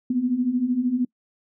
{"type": "beating tone pair", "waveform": "sine", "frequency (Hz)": [239.2, 252.2], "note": ["A#3", "B3"], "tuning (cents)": [45, 36], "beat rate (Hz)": 13, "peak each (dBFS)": [-26, -21], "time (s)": [0.1, 1.05], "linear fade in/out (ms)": 5, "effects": ["noise-tail reverb RT60 0.1 s tail -25 dB re dry"]}